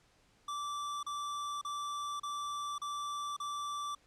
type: tone bursts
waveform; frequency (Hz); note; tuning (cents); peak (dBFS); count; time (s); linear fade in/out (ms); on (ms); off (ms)
square; 1166; D6; -13; -37; 6; 0.48-3.95; 5; 550; 34
effects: pink hiss -68 dBFS RMS until 4.06 s + low-pass 8000 Hz 12 dB/octave